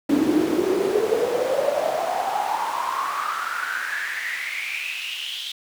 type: noise with high-pass filter sweep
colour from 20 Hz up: brown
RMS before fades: -24 dBFS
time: 0.09-5.52 s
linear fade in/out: 5 ms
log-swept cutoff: 280 to 3400 Hz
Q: 8.6
effects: none